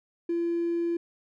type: tone with hard clipping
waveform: triangle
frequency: 340 Hz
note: F4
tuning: 46 cents flat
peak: -25 dBFS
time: 0.29-0.97 s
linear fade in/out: 5 ms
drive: 3 dB
effects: none